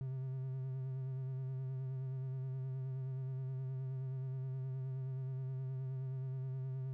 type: tone with vibrato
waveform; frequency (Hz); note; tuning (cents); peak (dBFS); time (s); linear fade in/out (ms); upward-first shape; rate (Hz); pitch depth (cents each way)
triangle; 131.4; C3; +8; -36; 0.01-6.93; 0; sine; 9.5; 31
effects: none